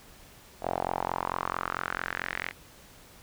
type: tone with band-pass filter sweep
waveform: sawtooth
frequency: 44.48 Hz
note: F1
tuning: 32 cents sharp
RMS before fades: -33 dBFS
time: 0.61-2.53 s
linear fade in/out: 50 ms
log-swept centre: 680 to 2100 Hz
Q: 3.7
effects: pink hiss -53 dBFS RMS until 3.22 s

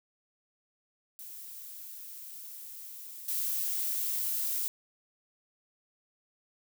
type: noise with level steps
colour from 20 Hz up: violet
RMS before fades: -45 / -32 dBFS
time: 1.19-4.68 s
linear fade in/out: 0 ms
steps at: 3.28 s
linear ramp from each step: 5 ms
effects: none

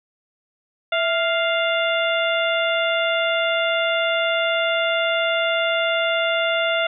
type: harmonic tone with a mistuned harmonic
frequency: 698.5 Hz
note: F5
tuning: in tune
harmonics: 1 / 2 / 3 / 4 / 5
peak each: -21 / -24 / -26 / -27 / -28 dBFS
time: 0.92-6.87 s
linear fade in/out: 5 ms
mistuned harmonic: 1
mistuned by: -96 cents
effects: none

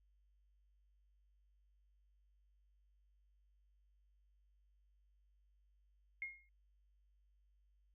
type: tone with exponential decay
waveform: sine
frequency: 2144 Hz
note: C7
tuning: 42 cents sharp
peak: -38 dBFS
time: 6.22-6.49 s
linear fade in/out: 1 ms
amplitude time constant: 58 ms
effects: added 50 Hz sine -70 dBFS peak until 7.94 s

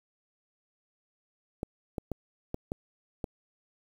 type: clicks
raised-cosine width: 2 ms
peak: -19 dBFS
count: 6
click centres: 1.631 / 1.982 / 2.117 / 2.544 / 2.719 / 3.242 s
effects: 8-bit

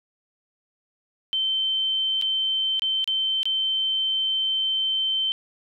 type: tone with dropouts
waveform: sine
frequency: 3097 Hz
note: G7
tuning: 22 cents flat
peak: -21 dBFS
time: 1.33-5.32 s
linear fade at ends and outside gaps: 0 ms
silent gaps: 2.214-2.222 / 2.795-2.82 / 3.043-3.076 / 3.431-3.455 s
effects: none

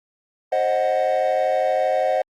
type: chord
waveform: triangle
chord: C diminished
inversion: none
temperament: equal with one note detuned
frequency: 529.6 / 622.3 / 740 Hz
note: C5 / Eb5 / Gb5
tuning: +21 / 0 / 0 cents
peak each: -19 dBFS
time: 0.52-2.22 s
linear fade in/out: 5 ms
effects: tanh soft clip ceiling -11 dBFS + Opus 48 kbps

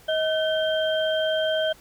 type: tone cluster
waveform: sine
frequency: 632 / 1526 / 3168 Hz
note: D#5 / G6 / G7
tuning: +27 / -47 / +18 cents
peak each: -22 / -30 / -29 dBFS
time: 0.08-1.73 s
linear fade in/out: 10 ms
effects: pink hiss -52 dBFS RMS until 1.8 s

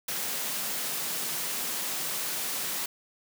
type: high-pass noise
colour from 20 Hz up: white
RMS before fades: -32 dBFS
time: 0.08-2.86 s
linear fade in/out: 5 ms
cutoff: 130 Hz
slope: 96 dB/octave
effects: none

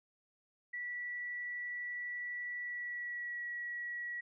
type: tone with pitch glide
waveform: sine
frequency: 1952 to 1925.1 Hz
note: B6 to B6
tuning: -21 to -45 cents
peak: -38 dBFS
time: 0.73-4.21 s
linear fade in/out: 10 ms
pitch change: -24 cents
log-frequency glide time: 2.54-3.45 s
effects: none

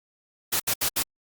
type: noise bursts at uneven times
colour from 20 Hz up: white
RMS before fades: -24 dBFS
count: 4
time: 0.52-0.6 / 0.67-0.74 / 0.81-0.89 / 0.96-1.03 s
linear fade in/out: 10 ms
effects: Opus 48 kbps

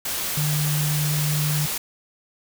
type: tone in noise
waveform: sine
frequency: 150 Hz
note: D3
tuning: 37 cents sharp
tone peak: -21 dBFS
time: 0.37-1.66 s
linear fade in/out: 5 ms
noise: white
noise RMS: -27 dBFS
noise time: 0.05-1.78 s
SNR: +3 dB
effects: none

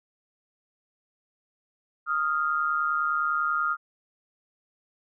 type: tone pair together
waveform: sine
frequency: 1244.5 / 1394.5 Hz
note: D#6 / F6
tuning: 0 / -3 cents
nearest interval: major second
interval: 197 cents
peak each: -26 dBFS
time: 2.06-3.77 s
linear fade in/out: 50 ms
effects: none

